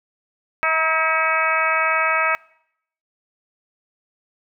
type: harmonic tone with a mistuned harmonic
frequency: 321 Hz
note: E4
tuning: 46 cents flat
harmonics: 2 / 3 / 4 / 5 / 6 / 7 / 8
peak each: -26 / -26 / -21 / -25 / -27 / -23 / -27 dBFS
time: 0.63-2.35 s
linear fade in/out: 0 ms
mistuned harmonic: 3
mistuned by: -27 cents
effects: noise-tail reverb RT60 0.7 s tail -22 dB re dry